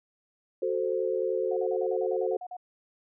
sine chord, F# diminished, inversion none, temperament equal, 370 / 440 / 523.3 Hz, F#4 / A4 / C5, 0 / 0 / 0 cents, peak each -30 dBFS, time 0.62-2.37 s, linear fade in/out 5 ms
sine tone bursts, 725 Hz, F#5, 35 cents flat, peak -36 dBFS, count 11, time 1.51-2.568 s, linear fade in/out 5 ms, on 58 ms, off 42 ms
effects none

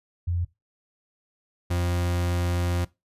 sine / 40% pulse tone pair in turn, 87.1 / 87.71 Hz, F2 / F2, -4 / +8 cents, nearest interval unison, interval 12 cents, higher second, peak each -23 / -22 dBFS, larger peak second, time 0.27-0.45 / 1.7-2.85 s, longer second, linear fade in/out 10 ms, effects noise-tail reverb RT60 0.2 s tail -19 dB re dry + resampled to 32000 Hz

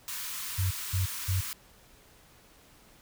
white high-pass noise, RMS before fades -37 dBFS, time 0.08-1.53 s, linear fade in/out 0 ms, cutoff 930 Hz, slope 96 dB/octave
sine tone bursts, 93.7 Hz, F#2, 22 cents sharp, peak -25 dBFS, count 3, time 0.58-1.41 s, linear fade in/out 10 ms, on 130 ms, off 220 ms
effects pink hiss -58 dBFS RMS until 3.01 s

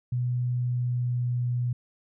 sine tone with pitch glide, 123.47 to 122.48 Hz, B2 to B2, 0 to -14 cents, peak -24 dBFS, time 0.12-1.73 s, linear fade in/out 5 ms, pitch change -14 cents, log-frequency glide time 0.52-1.44 s, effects none

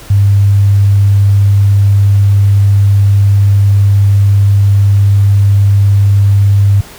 sine tone, 100 Hz, G2, 35 cents sharp, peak -4 dBFS, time 0.1-6.81 s, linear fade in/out 5 ms, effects pink hiss -33 dBFS RMS until 6.98 s

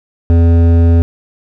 sine tone with hard clipping, 84.2 Hz, E2, 37 cents sharp, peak -7 dBFS, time 0.3-1.02 s, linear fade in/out 0 ms, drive 12 dB, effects none

